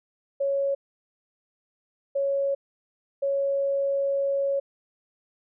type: tone bursts at uneven times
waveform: sine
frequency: 554.4 Hz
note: C#5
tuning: in tune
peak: -22 dBFS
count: 3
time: 0.4-0.75 / 2.15-2.55 / 3.22-4.6 s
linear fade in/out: 10 ms
effects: none